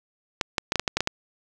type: clicks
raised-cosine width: 0.2 ms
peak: -5 dBFS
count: 9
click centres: 0.412 / 0.582 / 0.721 / 0.757 / 0.796 / 0.878 / 0.97 / 1.006 / 1.074 s
effects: none